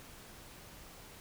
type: silence
effects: pink hiss -53 dBFS RMS until 1.2 s